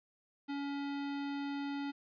square tone, 282.2 Hz, C#4, 31 cents sharp, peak -37 dBFS, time 0.48-1.92 s, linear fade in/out 20 ms, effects resampled to 11025 Hz + 12-bit

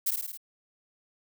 violet noise with echo, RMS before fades -26 dBFS, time 0.06-0.11 s, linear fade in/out 10 ms, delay 53 ms, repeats 5, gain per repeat -3 dB, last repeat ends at 0.375 s, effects none

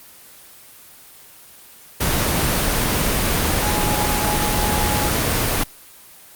sine tone in noise, 839 Hz, G#5, 17 cents sharp, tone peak -24 dBFS, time 3.62-5.1 s, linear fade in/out 10 ms, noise pink, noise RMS -19 dBFS, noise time 2-5.64 s, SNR -8 dB, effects white hiss -44 dBFS RMS until 6.35 s + Opus 24 kbps

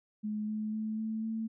sine tone with pitch steps, 212.2 / 214.8 / 217.4 / 220.1 / 222.7 Hz, G#3 / A3 / A3 / A3 / A3, +38 / -41 / -21 / +1 / +21 cents, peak -32 dBFS, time 0.23-1.48 s, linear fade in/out 20 ms, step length 250 ms, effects none

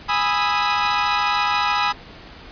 sawtooth chord, E major seventh, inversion first, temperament equal with one note detuned, 827.3 / 987.8 / 1244.5 / 1318.5 Hz, G#5 / B5 / D#6 / E6, -7 / 0 / 0 / 0 cents, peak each -19 / -19 / -19 / -22 dBFS, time 0.08-1.93 s, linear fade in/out 20 ms, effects pink hiss -41 dBFS RMS until 2.51 s + resampled to 11025 Hz

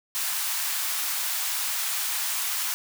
white high-pass noise, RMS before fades -28 dBFS, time 0.15-2.74 s, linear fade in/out 0 ms, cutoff 810 Hz, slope 24 dB/octave, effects none

